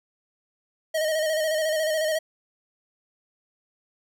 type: tone with vibrato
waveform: square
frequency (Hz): 626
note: D#5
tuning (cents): +10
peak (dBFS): -23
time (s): 0.94-2.19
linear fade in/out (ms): 10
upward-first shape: square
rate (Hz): 14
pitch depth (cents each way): 37
effects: none